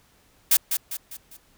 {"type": "noise with echo", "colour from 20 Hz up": "blue", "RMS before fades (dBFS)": -17, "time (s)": [0.51, 0.57], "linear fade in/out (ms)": 5, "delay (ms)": 200, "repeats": 4, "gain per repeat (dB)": -7, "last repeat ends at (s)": 1.37, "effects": ["pink hiss -60 dBFS RMS until 1.57 s"]}